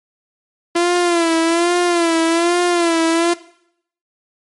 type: tone with vibrato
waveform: sawtooth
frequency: 340 Hz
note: F4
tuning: 46 cents flat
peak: -9 dBFS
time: 0.75-3.34 s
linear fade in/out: 10 ms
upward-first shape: sine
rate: 1.2 Hz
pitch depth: 67 cents each way
effects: noise-tail reverb RT60 0.7 s tail -18 dB re dry + MP3 48 kbps